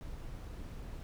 brown noise, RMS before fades -44 dBFS, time 0.01-1.03 s, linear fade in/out 0 ms, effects none

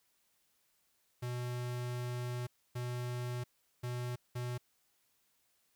square tone bursts at uneven times, 122.9 Hz, B2, 8 cents flat, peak -37 dBFS, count 4, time 1.22-2.47 / 2.75-3.44 / 3.83-4.16 / 4.35-4.58 s, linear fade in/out 10 ms, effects white hiss -75 dBFS RMS until 5.75 s

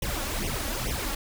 pink noise with flanger, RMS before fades -30 dBFS, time 0.02-1.15 s, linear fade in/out 5 ms, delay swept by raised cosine 0.33 to 3.63 ms, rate 2.3 Hz, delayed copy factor +0.9, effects none

